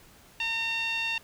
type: tone with low-pass filter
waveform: 5% pulse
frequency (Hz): 911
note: A#5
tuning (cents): -40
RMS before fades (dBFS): -30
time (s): 0.4-1.18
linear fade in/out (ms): 2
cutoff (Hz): 3000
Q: 4.8
effects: pink hiss -55 dBFS RMS until 1.23 s